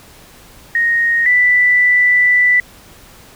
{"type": "tone pair in turn", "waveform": "sine", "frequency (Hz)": [1864.7, 1978.7], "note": ["A#6", "B6"], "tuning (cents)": [0, 3], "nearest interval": "minor second", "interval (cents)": 103, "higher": "second", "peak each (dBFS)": [-11, -8], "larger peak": "second", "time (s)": [[0.75, 1.26], [1.26, 2.6]], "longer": "second", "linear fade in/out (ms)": 2, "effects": ["pink hiss -42 dBFS RMS until 3.35 s"]}